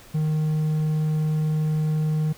triangle tone with hard clipping, 154.7 Hz, D#3, 10 cents flat, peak -21 dBFS, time 0.14-2.33 s, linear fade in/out 10 ms, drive 6 dB, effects pink hiss -48 dBFS RMS until 2.37 s

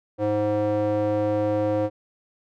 square tone with band-pass filter, 105.1 Hz, G#2, 21 cents sharp, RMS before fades -23 dBFS, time 0.18-1.9 s, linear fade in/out 50 ms, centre 480 Hz, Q 2.9, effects none

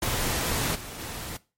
pink noise with level steps, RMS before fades -27 / -39 / -36 dBFS, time 0.02-1.37 s, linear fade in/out 5 ms, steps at 0.74 / 0.98 s, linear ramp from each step 20 ms, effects noise-tail reverb RT60 0.3 s tail -19 dB re dry + MP3 64 kbps

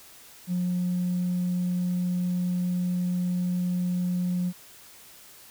triangle tone with tanh clipping, 179.1 Hz, F3, 44 cents sharp, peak -24 dBFS, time 0.47-4.53 s, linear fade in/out 50 ms, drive 5 dB, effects white hiss -50 dBFS RMS until 5.5 s

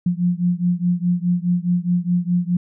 sine beating tone pair, 174.61 / 179.41 Hz, F3 / F3, 0 / +47 cents, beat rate 4.8 Hz, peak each -19 / -20 dBFS, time 0.06-2.57 s, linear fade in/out 5 ms, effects none

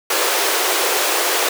pink high-pass noise, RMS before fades -18 dBFS, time 0.1-1.49 s, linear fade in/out 5 ms, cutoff 350 Hz, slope 48 dB/octave, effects none

